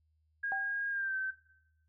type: tone with pitch glide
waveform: sine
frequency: 1629 to 1543.8 Hz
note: G#6 to G6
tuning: -34 to -27 cents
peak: -32 dBFS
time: 0.43-1.31 s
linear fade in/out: 10 ms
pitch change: -93 cents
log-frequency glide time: 0.9-1.16 s
type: tone with exponential decay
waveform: sine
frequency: 778 Hz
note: G5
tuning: 13 cents flat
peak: -32 dBFS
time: 0.52-0.81 s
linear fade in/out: 0 ms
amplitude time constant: 63 ms
effects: noise-tail reverb RT60 0.8 s tail -18 dB re dry + added 78 Hz sine -70 dBFS peak until 1.88 s